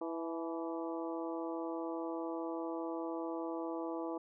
harmonic tone with a mistuned harmonic, 164.81 Hz, E3, in tune, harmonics 2 / 3 / 4 / 5 / 6 / 7, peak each -39 / -43 / -45 / -47 / -49 / -50 dBFS, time 0.01-4.18 s, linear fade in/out 5 ms, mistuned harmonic 5, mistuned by +52 cents, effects none

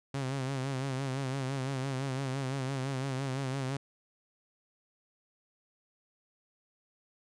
sawtooth tone with vibrato, 133.8 Hz, C3, 39 cents sharp, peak -28 dBFS, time 0.14-3.77 s, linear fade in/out 5 ms, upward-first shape sine, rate 5.9 Hz, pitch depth 68 cents each way, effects resampled to 22050 Hz

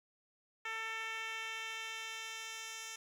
10% pulse tone with band-pass filter sweep, 446.4 Hz, A4, 25 cents sharp, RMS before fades -43 dBFS, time 0.65-2.96 s, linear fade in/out 5 ms, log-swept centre 2000 to 5500 Hz, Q 1.2, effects 11-bit

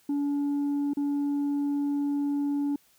sine tone with dropouts, 286 Hz, D4, 46 cents flat, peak -22 dBFS, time 0.09-2.76 s, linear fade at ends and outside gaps 5 ms, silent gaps 0.935-0.97 s, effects tanh soft clip ceiling -24 dBFS + white hiss -63 dBFS RMS until 2.98 s

